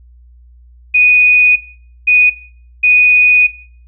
sine tone bursts at uneven times, 2479 Hz, D#7, 7 cents flat, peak -6 dBFS, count 3, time 0.94-1.56 / 2.07-2.3 / 2.83-3.47 s, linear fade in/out 10 ms, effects noise-tail reverb RT60 0.5 s tail -17 dB re dry + added 60 Hz sine -39 dBFS peak until 3.87 s

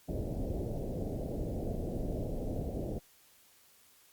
pink low-pass noise, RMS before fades -36 dBFS, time 0.08-2.99 s, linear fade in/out 10 ms, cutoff 660 Hz, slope 48 dB/octave, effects white hiss -63 dBFS RMS until 4.12 s + Opus 48 kbps

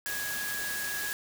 sine tone in noise, 1661.2 Hz, G#6, in tune, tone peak -34 dBFS, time 0.06-1.13 s, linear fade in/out 0 ms, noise white, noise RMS -36 dBFS, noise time 0.06-1.13 s, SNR -1 dB, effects none

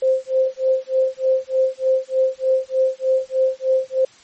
sine tone with tremolo, 523.3 Hz, C5, in tune, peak -12 dBFS, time 0.02-4.05 s, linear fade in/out 5 ms, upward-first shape sine, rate 3.3 Hz, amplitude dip 100%, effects white hiss -49 dBFS RMS until 4.23 s + MP3 32 kbps

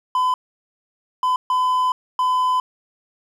triangle tone bursts at uneven times, 1011 Hz, B5, 40 cents sharp, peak -14 dBFS, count 4, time 0.15-0.34 / 1.23-1.36 / 1.5-1.92 / 2.19-2.6 s, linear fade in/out 2 ms, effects 9-bit

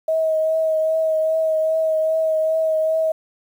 sine tone with vibrato, 636 Hz, D#5, 38 cents sharp, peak -16 dBFS, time 0.08-3.12 s, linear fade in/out 5 ms, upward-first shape triangle, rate 2.5 Hz, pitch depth 21 cents each way, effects 8-bit

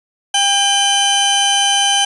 sawtooth tone pair together, 800 / 3055 Hz, G5 / G7, +35 / -45 cents, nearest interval octave + major seventh, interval 2320 cents, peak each -12 / -10 dBFS, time 0.34-2.05 s, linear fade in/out 5 ms, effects resampled to 24000 Hz + 7-bit

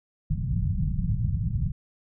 white low-pass noise, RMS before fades -26 dBFS, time 0.3-1.72 s, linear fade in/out 5 ms, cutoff 170 Hz, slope 48 dB/octave, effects none

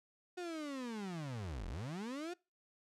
35% pulse linear two-way sweep, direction down then up, 365.4 to 38.46 to 365.4 Hz, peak -39 dBFS, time 0.37-2.34 s, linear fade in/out 10 ms, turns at 1.67 s, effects noise-tail reverb RT60 0.3 s tail -25 dB re dry + low-pass 8000 Hz 12 dB/octave

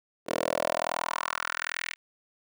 10% pulse tone with high-pass filter sweep, 41.2 Hz, E1, in tune, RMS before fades -31 dBFS, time 0.26-1.96 s, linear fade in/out 50 ms, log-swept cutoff 410 to 2200 Hz, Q 3, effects none

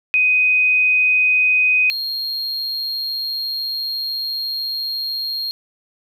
sine / triangle tone pair in turn, 2503 / 4238 Hz, D#7 / C8, +10 / +21 cents, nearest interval major sixth, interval 911 cents, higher second, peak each -12 / -20 dBFS, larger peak first, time 0.14-1.9 / 1.9-5.51 s, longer second, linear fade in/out 0 ms, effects none

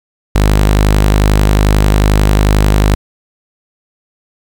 sawtooth tone, 51.2 Hz, G#1, 24 cents flat, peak -3 dBFS, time 0.35-2.95 s, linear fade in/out 5 ms, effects 7-bit

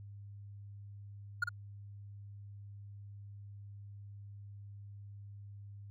triangle tone with echo, 1425 Hz, F6, 34 cents sharp, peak -26 dBFS, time 1.42-1.44 s, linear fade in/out 5 ms, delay 51 ms, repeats 1, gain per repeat -6 dB, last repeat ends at 1.491 s, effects added 101 Hz sine -47 dBFS peak until 5.9 s

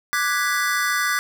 square chord, G# half-diminished seventh, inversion second, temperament equal, 1174.7 / 1480 / 1661.2 / 1975.5 Hz, D6 / F#6 / G#6 / B6, 0 / 0 / 0 / 0 cents, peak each -26 dBFS, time 0.13-1.19 s, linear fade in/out 0 ms, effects none

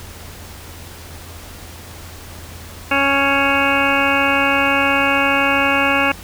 harmonic tone with a mistuned harmonic, 277.2 Hz, C#4, in tune, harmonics 1 / 2 / 3 / 4 / 5 / 6 / 8 / 9 / 10, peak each -22 / -22 / -22 / -22 / -22 / -22 / -22 / -22 / -22 dBFS, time 2.91-6.12 s, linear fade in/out 5 ms, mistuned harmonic 9, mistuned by +27 cents, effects added 84 Hz sine -37 dBFS peak until 6.23 s + pink hiss -37 dBFS RMS until 6.23 s

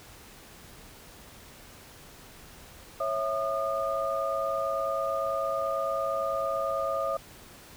sine tone cluster, 548 / 657 / 1220 Hz, C#5 / E5 / D#6, -20 / -6 / -34 cents, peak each -31 dBFS, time 3-7.17 s, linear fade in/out 5 ms, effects pink hiss -50 dBFS RMS until 7.76 s

